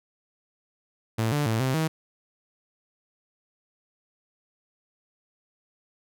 sawtooth tone with pitch steps, 112.5 / 146.8 / 111.8 / 130.9 / 159.1 Hz, A2 / D3 / A2 / C3 / D#3, +39 / 0 / +28 / +1 / +39 cents, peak -19 dBFS, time 1.18-1.88 s, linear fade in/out 10 ms, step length 140 ms, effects none

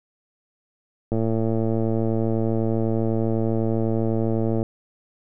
click train, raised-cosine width 2 ms, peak -11 dBFS, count 394, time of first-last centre 1.12-4.629 s, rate 112 Hz, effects none

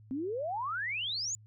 sine exponential sweep, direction up, 250 to 7110 Hz, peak -32 dBFS, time 0.11-1.35 s, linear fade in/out 0 ms, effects added 107 Hz sine -53 dBFS peak until 1.46 s

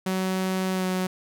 sawtooth tone with pitch glide, 187.6 to 185.12 Hz, F#3 to F#3, +24 to +1 cents, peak -20 dBFS, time 0.06-1.07 s, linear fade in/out 5 ms, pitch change -23 cents, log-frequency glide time 0.73-0.85 s, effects none

